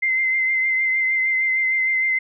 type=tone with vibrato; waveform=sine; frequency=2074 Hz; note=C7; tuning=16 cents flat; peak=-17 dBFS; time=0.02-2.19 s; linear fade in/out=10 ms; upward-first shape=triangle; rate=6.5 Hz; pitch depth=27 cents each way; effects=none